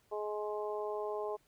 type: harmonic tone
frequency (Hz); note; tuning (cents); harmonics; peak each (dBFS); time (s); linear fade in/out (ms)
210.2; G#3; +21; 2 / 3 / 4 / 5; -37 / -41 / -43 / -45; 0.11-1.37; 20
effects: pink hiss -71 dBFS RMS until 1.47 s